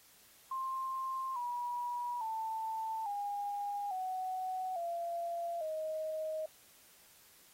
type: tone with pitch steps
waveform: sine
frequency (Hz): 1055 / 967.4 / 887.1 / 813.5 / 746 / 684.1 / 627.3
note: C6 / B5 / A5 / G#5 / F#5 / F5 / D#5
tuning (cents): +14 / -36 / +14 / -36 / +14 / -36 / +14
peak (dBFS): -35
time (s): 0.51-6.46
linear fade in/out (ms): 5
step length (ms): 850
effects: white hiss -62 dBFS RMS until 7.53 s + AAC 48 kbps